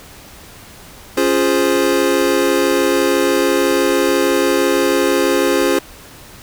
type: chord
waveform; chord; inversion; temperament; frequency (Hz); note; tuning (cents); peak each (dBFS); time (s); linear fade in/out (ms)
square; Db major seventh; none; equal; 277.2 / 349.2 / 415.3 / 523.3; Db4 / F4 / Ab4 / C5; 0 / 0 / 0 / 0; -20 / -18 / -19 / -19; 1.17-5.79; 5
effects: pink hiss -39 dBFS RMS until 6.42 s